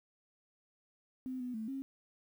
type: tone with pitch steps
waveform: sine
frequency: 257.5 / 248.7 / 220.1 / 269.7 Hz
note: C4 / B3 / A3 / C#4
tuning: -28 / +12 / +1 / -47 cents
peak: -37 dBFS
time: 1.26-1.82 s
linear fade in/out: 0 ms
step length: 140 ms
effects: 11-bit